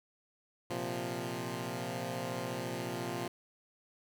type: chord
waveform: 10% pulse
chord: Bb suspended second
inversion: none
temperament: equal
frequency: 116.54 / 130.81 / 174.61 Hz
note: Bb2 / C3 / F3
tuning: 0 / 0 / 0 cents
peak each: -32 dBFS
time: 0.7-3.28 s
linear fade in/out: 5 ms
effects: none